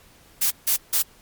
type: noise bursts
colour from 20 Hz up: blue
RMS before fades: -20 dBFS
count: 3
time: 0.41-1.024 s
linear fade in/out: 10 ms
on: 98 ms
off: 160 ms
effects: pink hiss -53 dBFS RMS until 1.21 s + MP3 96 kbps